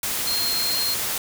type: tone in noise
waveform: sine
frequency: 4209 Hz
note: C8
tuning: 9 cents sharp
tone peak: -23 dBFS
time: 0.27-0.94 s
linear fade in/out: 2 ms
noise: white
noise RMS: -26 dBFS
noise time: 0.03-1.18 s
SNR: 0 dB
effects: none